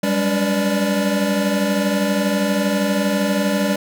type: tone cluster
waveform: square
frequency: 188.2 / 200.7 / 286 / 491 / 582 Hz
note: F#3 / G3 / D4 / B4 / D5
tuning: +30 / +41 / -46 / -10 / -16 cents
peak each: -29 / -20 / -25 / -29 / -24 dBFS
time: 0.03-3.76 s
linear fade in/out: 5 ms
effects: none